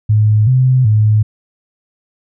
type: tone with pitch steps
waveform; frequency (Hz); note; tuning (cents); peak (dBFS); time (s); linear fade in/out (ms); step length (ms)
sine; 106.9 / 128.8 / 107.3; A2 / C3 / A2; -49 / -27 / -43; -7; 0.09-1.23; 10; 380
effects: none